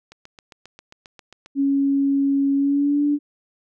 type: click train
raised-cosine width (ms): 0.2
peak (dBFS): -25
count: 11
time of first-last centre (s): 0.12-1.46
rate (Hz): 7.46
type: tone with pitch glide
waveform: sine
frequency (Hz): 277.2 to 291.1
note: C#4 to D4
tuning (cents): 0 to -15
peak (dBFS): -16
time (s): 1.55-3.19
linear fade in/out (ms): 50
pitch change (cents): +85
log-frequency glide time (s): 2.55-3.04
effects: none